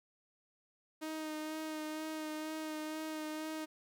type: tone with vibrato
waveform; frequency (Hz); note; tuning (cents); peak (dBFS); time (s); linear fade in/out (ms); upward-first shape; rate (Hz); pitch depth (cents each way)
sawtooth; 311.1; D#4; 0; -35; 1.01-3.66; 20; sine; 2.1; 19
effects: 12-bit